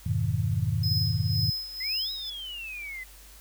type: chord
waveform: sine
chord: F half-diminished seventh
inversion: none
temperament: just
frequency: 87.31 / 104.77 / 125.72 / 157.15 Hz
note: F2 / Ab2 / Cb3 / Eb3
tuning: 0 / +16 / +31 / +18 cents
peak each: -31 / -27 / -30 / -31 dBFS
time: 0.06-1.5 s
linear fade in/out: 5 ms
type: tone with tremolo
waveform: square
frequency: 5100 Hz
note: D#8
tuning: 42 cents sharp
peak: -27 dBFS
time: 0.83-2.3 s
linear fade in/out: 5 ms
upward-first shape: sine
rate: 2 Hz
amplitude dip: 75%
type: exponential two-way sweep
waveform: sine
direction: up then down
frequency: 1971 to 3900 to 1999 Hz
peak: -35 dBFS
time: 1.8-3.04 s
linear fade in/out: 10 ms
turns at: 2.12 s
effects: added 50 Hz sine -50 dBFS peak until 3.4 s + white hiss -52 dBFS RMS until 3.4 s